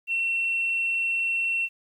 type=tone; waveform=sine; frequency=2712 Hz; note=E7; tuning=49 cents sharp; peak=-22 dBFS; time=0.07-1.69 s; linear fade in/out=50 ms; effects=tanh soft clip ceiling -18 dBFS + 10-bit